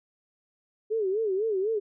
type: tone with vibrato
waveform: sine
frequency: 411 Hz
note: G#4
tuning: 18 cents flat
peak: -24 dBFS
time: 0.9-1.8 s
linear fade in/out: 20 ms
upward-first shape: sine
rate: 4 Hz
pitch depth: 170 cents each way
effects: none